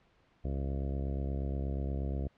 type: harmonic tone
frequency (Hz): 68.4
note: C#2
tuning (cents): -23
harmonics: 1 / 2 / 3 / 4 / 5 / 6 / 7 / 8 / 9 / 10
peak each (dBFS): -33 / -39 / -43 / -45 / -47 / -49 / -50 / -51 / -52 / -53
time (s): 0.44-2.28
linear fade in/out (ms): 10
effects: pink hiss -68 dBFS RMS until 2.37 s + low-pass 3000 Hz 12 dB/octave